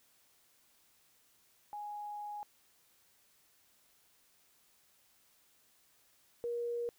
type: tone pair in turn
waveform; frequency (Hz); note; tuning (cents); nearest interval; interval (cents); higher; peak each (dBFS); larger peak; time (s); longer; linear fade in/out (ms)
sine; 830.6 / 474.6; G#5 / A#4; 0 / +31; minor seventh; 969; first; -40 / -34; second; 1.73-2.43 / 6.44-6.89; first; 0
effects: white hiss -69 dBFS RMS until 6.98 s